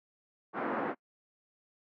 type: band-pass noise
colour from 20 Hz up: pink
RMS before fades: -34 dBFS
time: 0.53-0.95 s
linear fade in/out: 50 ms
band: 230 to 1600 Hz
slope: 24 dB/octave
effects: noise-tail reverb RT60 0.1 s tail -24 dB re dry